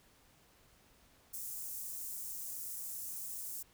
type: high-pass noise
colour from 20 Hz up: white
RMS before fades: -43 dBFS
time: 1.33-3.63 s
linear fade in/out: 10 ms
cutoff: 6900 Hz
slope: 24 dB/octave
effects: pink hiss -66 dBFS RMS until 3.73 s